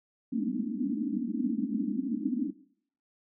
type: band-pass noise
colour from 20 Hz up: white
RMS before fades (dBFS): -31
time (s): 0.32-2.51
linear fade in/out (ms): 10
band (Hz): 200 to 300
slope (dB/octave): 96
effects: noise-tail reverb RT60 0.6 s tail -17 dB re dry